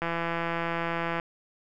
click train, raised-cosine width 0.5 ms, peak -15 dBFS, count 199, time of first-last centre 0.02-1.199 s, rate 168 Hz, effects none

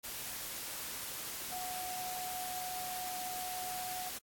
sine tone in noise, 734 Hz, F#5, 14 cents flat, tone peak -40 dBFS, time 1.51-4.1 s, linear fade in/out 20 ms, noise white, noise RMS -42 dBFS, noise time 0.03-4.19 s, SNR -1 dB, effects AAC 64 kbps

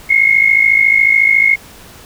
sine tone pair together, 2134 / 2188 Hz, C7 / C#7, +34 / -23 cents, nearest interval unison, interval 43 cents, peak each -10 dBFS, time 0.09-1.56 s, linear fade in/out 20 ms, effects pink hiss -38 dBFS RMS until 2.05 s

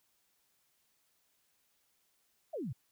sine exponential sweep, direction down, 718 to 105.6 Hz, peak -36 dBFS, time 2.53-2.73 s, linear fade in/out 10 ms, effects white hiss -75 dBFS RMS until 2.91 s

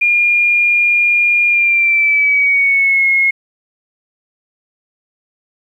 sine tone with pitch glide, 2415 to 2164 Hz, D7 to C#7, +48 to -42 cents, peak -9 dBFS, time 0.01-3.31 s, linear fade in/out 10 ms, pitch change -190 cents, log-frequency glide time 1.49-3.07 s, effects 8-bit

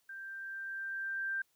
sine tone with level ramp, 1576 Hz, G6, 9 cents sharp, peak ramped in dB -43 to -32 dBFS, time 0.09-1.42 s, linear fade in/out 5 ms, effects white hiss -75 dBFS RMS until 1.55 s

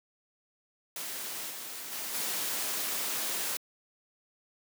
white noise with level steps, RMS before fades -38 / -41 / -37 / -33 dBFS, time 0.96-3.57 s, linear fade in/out 2 ms, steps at 1.49 / 1.91 / 2.13 s, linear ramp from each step 20 ms, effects high-pass 200 Hz 12 dB/octave

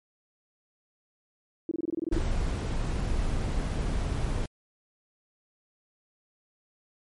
sine tone bursts, 328.9 Hz, E4, 4 cents flat, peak -26 dBFS, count 11, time 1.69-2.183 s, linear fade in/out 2 ms, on 23 ms, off 24 ms
brown noise, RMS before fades -28 dBFS, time 2.12-4.46 s, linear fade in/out 5 ms
effects MP3 48 kbps

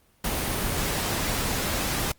pink noise, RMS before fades -27 dBFS, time 0.24-2.12 s, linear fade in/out 5 ms, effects pink hiss -62 dBFS RMS until 2.18 s + Opus 24 kbps

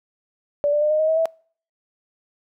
sine tone with pitch steps, 580 / 591.5 / 603.2 / 615.2 / 627.4 / 639.8 / 652.5 Hz, D5 / D5 / D5 / D#5 / D#5 / D#5 / E5, -22 / +12 / +46 / -20 / +14 / +48 / -18 cents, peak -16 dBFS, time 0.64-1.256 s, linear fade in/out 0 ms, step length 88 ms, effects noise-tail reverb RT60 0.5 s tail -26 dB re dry

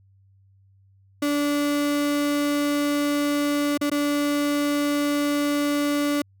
35% pulse tone with dropouts, 290 Hz, D4, 22 cents flat, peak -19 dBFS, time 1.22-6.22 s, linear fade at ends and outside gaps 5 ms, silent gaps 3.776-3.812 / 3.899-3.915 s, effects added 97 Hz sine -54 dBFS peak until 6.4 s

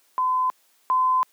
sine tone pair in turn, 1019 / 1023.7 Hz, C6 / C6, -46 / -38 cents, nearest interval unison, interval 8 cents, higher second, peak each -19 / -17 dBFS, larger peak second, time 0.18-0.5 / 0.9-1.23 s, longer second, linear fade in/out 0 ms, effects white hiss -62 dBFS RMS until 1.32 s + high-pass 300 Hz 12 dB/octave

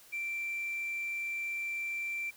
sine tone, 2349 Hz, D7, in tune, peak -32 dBFS, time 0.12-2.31 s, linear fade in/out 20 ms, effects tanh soft clip ceiling -30 dBFS + white hiss -57 dBFS RMS until 2.36 s

